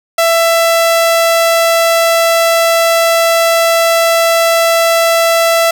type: tone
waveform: sawtooth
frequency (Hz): 666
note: E5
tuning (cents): +18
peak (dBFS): -4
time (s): 0.18-5.71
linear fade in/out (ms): 5
effects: none